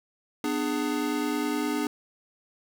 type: chord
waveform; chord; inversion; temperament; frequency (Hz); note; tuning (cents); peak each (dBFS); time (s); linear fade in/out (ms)
square; G# diminished; first; just; 249.2 / 299 / 415.3; B3 / D4 / G#4; +16 / +31 / 0; -32 / -29 / -34; 0.44-1.87; 2
effects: none